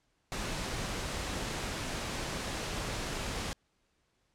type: noise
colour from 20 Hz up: pink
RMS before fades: -36 dBFS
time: 0.32-3.53 s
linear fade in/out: 0 ms
effects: pink hiss -75 dBFS RMS until 4.34 s + low-pass 8000 Hz 12 dB/octave